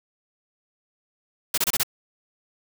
white noise bursts, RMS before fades -22 dBFS, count 5, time 1.54-1.833 s, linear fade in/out 5 ms, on 37 ms, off 27 ms, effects none

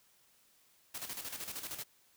white noise with tremolo, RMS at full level -41 dBFS, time 0.94-1.84 s, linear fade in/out 10 ms, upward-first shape square, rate 13 Hz, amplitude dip 60%, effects white hiss -68 dBFS RMS until 2.16 s

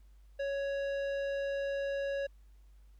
sine tone with tanh clipping, 556 Hz, C#5, 5 cents sharp, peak -34 dBFS, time 0.39-2.27 s, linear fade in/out 10 ms, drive 13 dB, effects added 50 Hz sine -55 dBFS peak until 2.99 s + pink hiss -75 dBFS RMS until 2.99 s

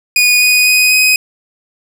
sawtooth tone with pitch steps, 2465 / 2481 / 2497 / 2512 Hz, D#7 / D#7 / D#7 / D#7, -17 / -6 / +6 / +16 cents, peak -4 dBFS, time 0.16-1.16 s, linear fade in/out 2 ms, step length 250 ms, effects none

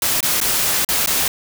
white noise with dropouts, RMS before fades -18 dBFS, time 0.02-1.28 s, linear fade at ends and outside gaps 2 ms, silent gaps 0.206-0.228 / 0.403-0.413 / 0.848-0.888 / 1.061-1.073 s, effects none

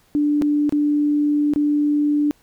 sine tone with dropouts, 294.3 Hz, D4, 4 cents sharp, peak -15 dBFS, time 0.15-2.31 s, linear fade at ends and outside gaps 0 ms, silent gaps 0.415-0.421 / 0.694-0.724 / 1.536-1.56 s, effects pink hiss -58 dBFS RMS until 2.42 s

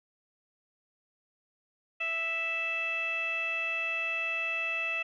15% pulse tone with low-pass filter, 659.3 Hz, E5, in tune, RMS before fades -32 dBFS, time 2-5.03 s, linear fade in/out 10 ms, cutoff 2700 Hz, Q 9.1, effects none

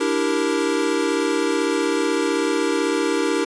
square chord, E half-diminished seventh, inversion third, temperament equal, 293.7 / 329.6 / 392 / 466.2 Hz, D4 / E4 / G4 / Bb4, 0 / 0 / 0 / 0 cents, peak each -25 dBFS, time 0-3.45 s, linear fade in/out 10 ms, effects resampled to 22050 Hz

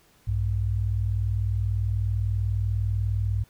sine tone pair together, 61.74 / 101.8 Hz, B1 / G#2, 0 / -34 cents, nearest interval major sixth, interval 866 cents, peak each -27 / -24 dBFS, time 0.27-3.44 s, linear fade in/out 10 ms, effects pink hiss -60 dBFS RMS until 3.49 s

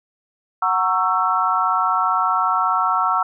sine chord, F# dominant seventh, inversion none, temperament just, 740 / 925 / 1110 / 1332 Hz, F#5 / A#5 / C#6 / E6, 0 / -14 / +2 / +18 cents, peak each -23 / -23 / -22 / -19 dBFS, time 0.62-3.23 s, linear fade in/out 5 ms, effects none

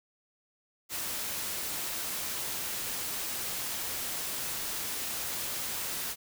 white noise, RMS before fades -35 dBFS, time 0.89-6.16 s, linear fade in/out 50 ms, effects none

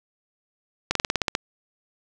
slowing click train, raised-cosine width 0.2 ms, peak -4 dBFS, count 9, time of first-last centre 0.91-1.351 s, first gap 43 ms, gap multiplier 1.07, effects 7-bit

